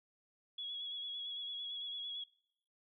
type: tone with vibrato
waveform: sine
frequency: 3353 Hz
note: G#7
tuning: 16 cents sharp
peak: -40 dBFS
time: 0.58-2.24 s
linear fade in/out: 5 ms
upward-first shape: sine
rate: 8.9 Hz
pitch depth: 29 cents each way
effects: noise-tail reverb RT60 0.8 s tail -25 dB re dry